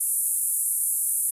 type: band-pass noise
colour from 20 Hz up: pink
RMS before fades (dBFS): -25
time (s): 0-1.31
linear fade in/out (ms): 10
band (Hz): 9100 to 12000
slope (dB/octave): 48
effects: resampled to 32000 Hz